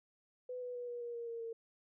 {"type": "tone with pitch steps", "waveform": "sine", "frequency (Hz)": [500, 493.7, 487.5, 481.3, 475.2, 469.2, 463.3, 457.4], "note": ["B4", "B4", "B4", "B4", "A#4", "A#4", "A#4", "A#4"], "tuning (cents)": [21, -1, -23, -45, 33, 11, -11, -33], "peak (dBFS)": -40, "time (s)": [0.49, 1.53], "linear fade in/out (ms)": 5, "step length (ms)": 130, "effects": []}